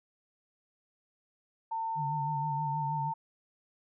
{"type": "tone", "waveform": "sine", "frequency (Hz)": 900, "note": "A5", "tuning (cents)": 39, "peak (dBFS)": -31, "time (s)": [1.71, 3.14], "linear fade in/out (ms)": 10}
{"type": "tone with vibrato", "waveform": "sine", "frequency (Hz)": 146.83, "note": "D3", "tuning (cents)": 0, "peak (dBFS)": -34, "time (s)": [1.95, 3.13], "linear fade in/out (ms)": 50, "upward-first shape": "sine", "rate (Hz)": 6.3, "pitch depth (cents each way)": 75}
{"effects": []}